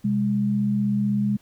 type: tone pair together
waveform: sine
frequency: 129.6 / 205.6 Hz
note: C3 / G#3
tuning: -16 / -17 cents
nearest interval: minor sixth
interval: 799 cents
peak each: -27 / -20 dBFS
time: 0.04-1.37 s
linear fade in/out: 10 ms
effects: pink hiss -59 dBFS RMS until 1.41 s